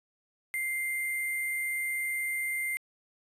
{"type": "tone with sample-and-hold", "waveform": "sine", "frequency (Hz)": 2093, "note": "C7", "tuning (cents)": 0, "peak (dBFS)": -29, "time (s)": [0.54, 2.77], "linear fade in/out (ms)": 0, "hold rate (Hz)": 11025, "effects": ["resampled to 32000 Hz"]}